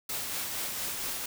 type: noise with tremolo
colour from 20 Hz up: white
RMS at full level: -33 dBFS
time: 0.09-1.26 s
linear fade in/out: 5 ms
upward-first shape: triangle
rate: 4.3 Hz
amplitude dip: 35%
effects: none